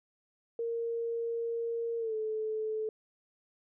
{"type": "tone with pitch glide", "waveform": "sine", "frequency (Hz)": [463.6, 435.1], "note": ["A#4", "A4"], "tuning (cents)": [-10, -19], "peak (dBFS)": -31, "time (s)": [0.59, 2.89], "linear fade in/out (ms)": 2, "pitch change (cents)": -109, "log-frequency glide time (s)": [1.98, 2.15], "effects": []}